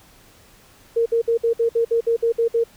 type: tone bursts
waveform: sine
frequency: 462.5 Hz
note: A#4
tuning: 14 cents flat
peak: -15 dBFS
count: 11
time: 0.96-2.64 s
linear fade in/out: 10 ms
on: 100 ms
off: 58 ms
effects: pink hiss -51 dBFS RMS until 2.76 s